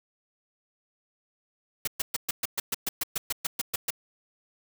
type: noise bursts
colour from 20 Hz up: white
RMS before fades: -28 dBFS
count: 15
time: 1.85-3.905 s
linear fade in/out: 5 ms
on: 25 ms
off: 120 ms
effects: none